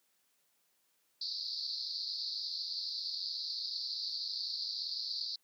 white band-pass noise, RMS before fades -39 dBFS, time 1.21-5.36 s, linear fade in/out 5 ms, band 4100 to 4900 Hz, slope 96 dB/octave, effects white hiss -75 dBFS RMS until 5.43 s + high-pass 150 Hz 12 dB/octave

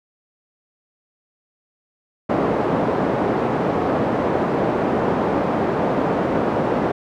pink band-pass noise, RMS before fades -20 dBFS, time 2.29-6.92 s, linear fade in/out 10 ms, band 220 to 820 Hz, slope 12 dB/octave, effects none

